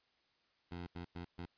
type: tone bursts at uneven times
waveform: 15% pulse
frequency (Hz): 87.1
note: F2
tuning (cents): -4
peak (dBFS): -37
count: 4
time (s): 0.71-0.87 / 0.95-1.05 / 1.15-1.25 / 1.38-1.46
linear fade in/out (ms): 10
effects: white hiss -75 dBFS RMS until 1.57 s + resampled to 11025 Hz